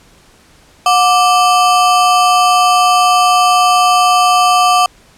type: ring-modulated tone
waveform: square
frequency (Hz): 950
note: A#5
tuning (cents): +33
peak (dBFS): -5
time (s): 0.86-4.86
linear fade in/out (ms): 2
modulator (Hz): 224
effects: pink hiss -46 dBFS RMS until 5.17 s + low-pass 10000 Hz 12 dB/octave